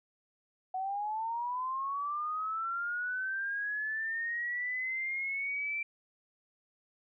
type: linear sweep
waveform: sine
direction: up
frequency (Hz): 740 to 2349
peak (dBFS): -32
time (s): 0.74-5.83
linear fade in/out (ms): 5
effects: none